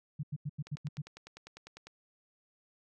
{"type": "tone bursts", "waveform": "sine", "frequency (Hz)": 146.83, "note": "D3", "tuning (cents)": 0, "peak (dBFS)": -33, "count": 7, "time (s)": [0.19, 1.019], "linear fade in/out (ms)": 10, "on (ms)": 43, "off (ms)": 88}
{"type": "click train", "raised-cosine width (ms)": 0.2, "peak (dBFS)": -32, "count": 13, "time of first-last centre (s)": [0.67, 1.87], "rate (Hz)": 10}
{"effects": []}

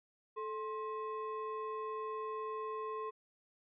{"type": "ring-modulated tone", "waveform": "triangle", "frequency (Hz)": 747, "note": "F#5", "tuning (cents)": 16, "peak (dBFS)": -33, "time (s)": [0.36, 3.11], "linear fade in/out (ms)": 20, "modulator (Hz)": 311, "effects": ["resampled to 8000 Hz"]}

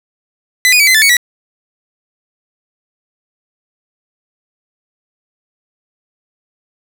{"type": "tone with pitch steps", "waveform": "sawtooth", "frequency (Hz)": [2006, 2470, 2287, 2047, 1754, 2229, 1942], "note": ["B6", "D#7", "D7", "C7", "A6", "C#7", "B6"], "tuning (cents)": [26, -13, -47, -38, -6, 9, -30], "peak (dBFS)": -3, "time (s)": [0.65, 1.168], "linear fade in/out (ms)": 0, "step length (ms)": 74, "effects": []}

